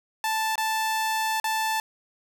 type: tone with dropouts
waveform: sawtooth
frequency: 880 Hz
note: A5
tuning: in tune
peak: -20 dBFS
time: 0.24-1.8 s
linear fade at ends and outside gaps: 1 ms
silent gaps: 0.556-0.579 / 1.4-1.442 s
effects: none